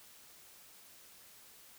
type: silence
effects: white hiss -58 dBFS RMS until 1.78 s